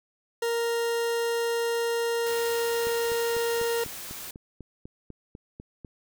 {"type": "tone", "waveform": "40% pulse", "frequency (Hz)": 466.2, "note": "A#4", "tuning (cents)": 0, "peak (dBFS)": -24, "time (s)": [0.42, 3.84], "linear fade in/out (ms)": 5}
{"type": "noise", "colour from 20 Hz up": "white", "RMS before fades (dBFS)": -39, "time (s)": [2.26, 4.31], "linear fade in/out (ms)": 5}
{"type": "click train", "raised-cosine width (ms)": 3, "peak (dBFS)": -28, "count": 13, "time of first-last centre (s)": [2.87, 5.848], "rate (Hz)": 4.03}
{"effects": []}